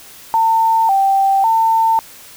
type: tone with pitch steps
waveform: sine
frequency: 900 / 781 / 900 Hz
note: A5 / G5 / A5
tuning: +39 / -7 / +39 cents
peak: -10 dBFS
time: 0.34-1.99 s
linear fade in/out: 0 ms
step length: 550 ms
effects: white hiss -39 dBFS RMS until 2.36 s